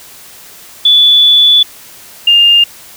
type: tone pair in turn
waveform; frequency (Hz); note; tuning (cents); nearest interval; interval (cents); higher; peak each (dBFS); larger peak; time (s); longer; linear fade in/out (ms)
sine; 3456 / 2811; A7 / F7; -32 / +11; major third; 357; first; -3; neither; 0.85-1.63 / 2.27-2.64; first; 5
effects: white hiss -35 dBFS RMS until 2.96 s